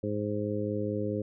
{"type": "harmonic tone", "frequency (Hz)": 104.5, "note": "G#2", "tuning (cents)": 11, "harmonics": [1, 2, 3, 4, 5], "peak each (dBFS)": [-35, -35, -35, -35, -35], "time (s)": [0.03, 1.22], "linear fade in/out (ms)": 5, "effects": []}